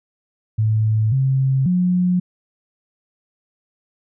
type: tone with pitch steps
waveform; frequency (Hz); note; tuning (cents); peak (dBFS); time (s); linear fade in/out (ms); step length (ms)
sine; 109.1 / 133.5 / 180.2; A2 / C3 / F#3; -14 / +35 / -45; -14; 0.58-2.2; 10; 540
effects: none

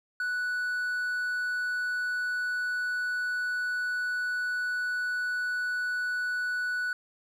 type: tone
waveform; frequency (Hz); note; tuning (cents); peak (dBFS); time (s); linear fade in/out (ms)
triangle; 1480; F#6; 0; -26; 0.2-6.93; 2
effects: none

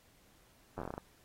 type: slowing click train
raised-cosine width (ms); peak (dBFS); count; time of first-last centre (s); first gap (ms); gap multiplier
1; -26; 10; 0.78-0.979; 10; 1.19
effects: pink hiss -66 dBFS RMS until 1.24 s + AAC 48 kbps

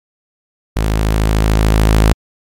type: tone with level ramp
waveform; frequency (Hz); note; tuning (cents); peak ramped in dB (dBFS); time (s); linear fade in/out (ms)
sawtooth; 53.5; A1; -48; -9 to -3; 0.76-2.13; 5
effects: MP3 64 kbps

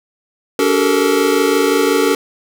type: tone cluster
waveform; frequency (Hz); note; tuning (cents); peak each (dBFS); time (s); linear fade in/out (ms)
square; 286.6 / 382.1 / 435.2 / 460.8; D4 / G4 / A4 / A#4; -42 / -44 / -19 / -20; -18; 0.59-2.15; 2
effects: none

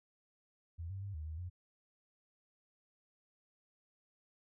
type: tone with pitch steps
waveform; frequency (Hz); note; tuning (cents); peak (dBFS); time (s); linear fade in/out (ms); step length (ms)
sine; 83.8 / 96.8 / 99.6 / 77.1 / 78.8 / 89.3; E2 / G2 / G2 / D#2 / D#2 / F2; +29 / -21 / +28 / -15 / +23 / +39; -40; 0.78-1.5; 20; 120
effects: none

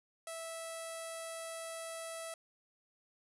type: tone with low-pass filter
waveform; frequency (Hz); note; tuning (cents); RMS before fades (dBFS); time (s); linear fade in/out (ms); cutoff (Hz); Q
sawtooth; 656; E5; -9; -44; 0.27-2.34; 2; 10000; 4.8
effects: none

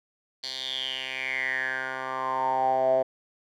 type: tone with band-pass filter sweep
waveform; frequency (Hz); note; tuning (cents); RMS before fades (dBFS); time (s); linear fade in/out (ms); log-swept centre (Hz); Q
10% pulse; 131.1; C3; +4; -28; 0.43-3.03; 10; 4300 to 600; 8.2
effects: none

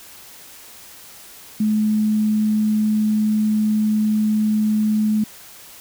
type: tone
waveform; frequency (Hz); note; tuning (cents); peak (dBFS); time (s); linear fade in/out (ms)
sine; 214.1; A3; -47; -15; 1.6-5.24; 5
effects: white hiss -42 dBFS RMS until 5.8 s

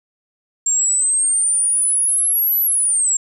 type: exponential two-way sweep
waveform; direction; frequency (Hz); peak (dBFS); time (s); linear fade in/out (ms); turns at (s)
sine; up then down; 7390 to 12000 to 7390; -13; 0.66-3.17; 5; 2.6
effects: tanh soft clip ceiling -9 dBFS + 9-bit

